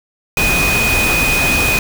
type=tone in noise; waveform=sine; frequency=2490 Hz; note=D#7; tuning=1 cent sharp; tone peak=-14 dBFS; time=0.37-1.79 s; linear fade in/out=2 ms; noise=pink; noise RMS=-17 dBFS; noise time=0.37-1.79 s; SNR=0 dB; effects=none